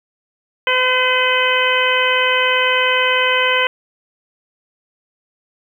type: harmonic tone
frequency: 509 Hz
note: C5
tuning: 48 cents flat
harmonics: 1 / 2 / 3 / 4 / 5 / 6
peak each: -20 / -20 / -20 / -20 / -20 / -20 dBFS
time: 0.67-3.67 s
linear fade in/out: 2 ms
effects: 8-bit